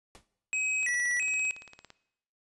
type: noise with exponential decay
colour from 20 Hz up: pink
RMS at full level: -47 dBFS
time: 0.15-0.27 s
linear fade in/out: 0 ms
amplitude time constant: 26 ms
type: tone with vibrato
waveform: square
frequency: 2224 Hz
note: C#7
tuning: 5 cents sharp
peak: -28 dBFS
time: 0.53-1.51 s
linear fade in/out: 0 ms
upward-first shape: square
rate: 1.5 Hz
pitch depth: 230 cents each way
type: click train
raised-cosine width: 0.2 ms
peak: -30 dBFS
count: 20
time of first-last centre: 0.83-1.903 s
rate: 17.7 Hz
effects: noise-tail reverb RT60 0.8 s tail -17 dB re dry + resampled to 24000 Hz